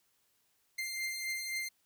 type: beating tone pair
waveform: sawtooth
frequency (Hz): 2093 / 2096.8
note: C7 / C7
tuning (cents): 0 / +3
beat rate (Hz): 3.8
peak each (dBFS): -39 / -33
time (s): 0.78-1.69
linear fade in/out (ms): 10
effects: white hiss -74 dBFS RMS until 1.85 s